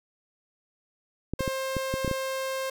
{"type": "clicks", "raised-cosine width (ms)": 3, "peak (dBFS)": -16, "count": 8, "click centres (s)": [1.336, 1.407, 1.478, 1.767, 1.94, 2.047, 2.078, 2.113]}
{"type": "tone", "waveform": "sawtooth", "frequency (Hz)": 530, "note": "C5", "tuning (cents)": 22, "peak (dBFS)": -25, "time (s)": [1.39, 2.7], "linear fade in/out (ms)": 5}
{"effects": []}